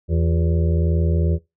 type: harmonic tone with a mistuned harmonic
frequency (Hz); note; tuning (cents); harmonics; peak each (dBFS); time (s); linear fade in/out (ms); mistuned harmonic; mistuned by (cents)
82.41; E2; 0; 1 / 2 / 4 / 5 / 6 / 7; -17 / -23 / -29 / -31 / -33 / -34; 0.08-1.39; 50; 4; +110
effects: noise-tail reverb RT60 0.2 s tail -19 dB re dry